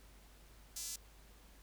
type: tone with high-pass filter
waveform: sawtooth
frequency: 338 Hz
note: E4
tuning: 43 cents sharp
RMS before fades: -44 dBFS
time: 0.76-0.96 s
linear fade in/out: 5 ms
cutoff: 6300 Hz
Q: 1.6
effects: added 50 Hz sine -59 dBFS peak until 1.62 s + pink hiss -64 dBFS RMS until 1.62 s